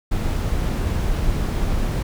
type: noise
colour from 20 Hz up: brown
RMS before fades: -21 dBFS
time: 0.11-2.03 s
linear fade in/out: 10 ms
effects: none